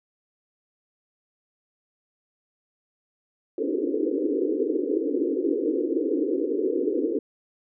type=band-pass noise; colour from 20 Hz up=pink; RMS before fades=-25 dBFS; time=3.58-7.19 s; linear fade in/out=2 ms; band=270 to 490 Hz; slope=96 dB/octave; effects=none